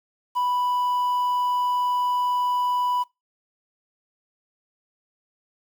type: tone with quantisation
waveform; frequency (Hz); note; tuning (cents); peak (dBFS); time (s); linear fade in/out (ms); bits
triangle; 987.8; B5; 0; -19; 0.35-3.04; 20; 8
effects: noise-tail reverb RT60 0.2 s tail -22 dB re dry